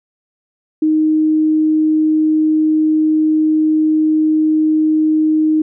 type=tone; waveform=sine; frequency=311.1 Hz; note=D#4; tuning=in tune; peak=-10 dBFS; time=0.82-5.62 s; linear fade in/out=5 ms; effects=none